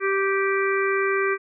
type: harmonic tone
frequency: 390.8 Hz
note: G4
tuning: 5 cents flat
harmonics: 1 / 3 / 4 / 5 / 6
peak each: -22 / -27 / -28 / -29 / -30 dBFS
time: 0-1.38 s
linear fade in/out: 50 ms
effects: none